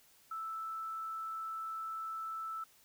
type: tone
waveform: sine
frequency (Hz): 1318.5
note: E6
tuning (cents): 0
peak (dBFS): -38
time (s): 0.31-2.64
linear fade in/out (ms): 5
effects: white hiss -65 dBFS RMS until 2.84 s